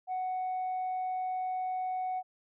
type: tone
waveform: sine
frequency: 742 Hz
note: F#5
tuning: 5 cents sharp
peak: -29 dBFS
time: 0.07-2.23 s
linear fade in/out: 50 ms
effects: tanh soft clip ceiling -29 dBFS